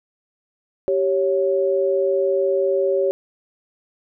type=tone pair together; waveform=sine; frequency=388.9 / 554.4 Hz; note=G4 / C#5; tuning=-14 / 0 cents; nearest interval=tritone; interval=614 cents; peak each=-19 dBFS; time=0.88-3.11 s; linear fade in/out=0 ms; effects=none